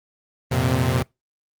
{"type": "chord", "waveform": "sawtooth", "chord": "F suspended fourth", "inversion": "none", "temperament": "equal with one note detuned", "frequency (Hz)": [87.31, 116.54, 129.83], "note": ["F2", "Bb2", "C3"], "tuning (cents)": [0, 0, -13], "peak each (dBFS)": [-21, -19, -17], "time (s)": [0.51, 1.03], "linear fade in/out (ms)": 10, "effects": ["noise-tail reverb RT60 0.2 s tail -23 dB re dry", "Opus 24 kbps"]}